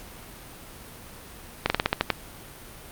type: slowing click train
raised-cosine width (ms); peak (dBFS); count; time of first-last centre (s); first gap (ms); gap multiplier
0.3; -4; 8; 1.66-2.103; 40; 1.15
effects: pink hiss -44 dBFS RMS until 2.91 s + Opus 48 kbps